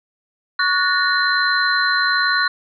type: tone cluster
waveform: sine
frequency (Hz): 1122 / 1462 / 1759 / 1840 / 4090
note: C#6 / F#6 / A6 / A#6 / C8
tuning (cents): +21 / -21 / -1 / -23 / -40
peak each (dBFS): -21 / -18 / -27 / -24 / -22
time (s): 0.59-2.48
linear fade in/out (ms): 5
effects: none